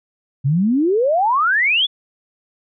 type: exponential sweep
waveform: sine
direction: up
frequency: 128.5 to 3520 Hz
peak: -13 dBFS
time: 0.44-1.87 s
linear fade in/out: 20 ms
effects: none